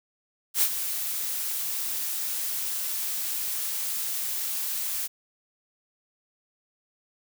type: noise with ADSR envelope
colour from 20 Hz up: blue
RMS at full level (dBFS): -20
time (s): 0.54-5.08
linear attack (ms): 81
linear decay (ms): 59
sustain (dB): -10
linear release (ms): 24
effects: none